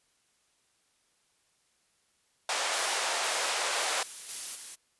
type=band-pass noise; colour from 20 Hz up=pink; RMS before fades=-31 dBFS; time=2.49-4.03 s; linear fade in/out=2 ms; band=550 to 9400 Hz; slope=24 dB/octave
type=noise with tremolo; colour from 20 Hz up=blue; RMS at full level=-35 dBFS; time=2.71-4.76 s; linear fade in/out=20 ms; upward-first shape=square; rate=1.9 Hz; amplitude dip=45%
effects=white hiss -71 dBFS RMS until 4.99 s + resampled to 24000 Hz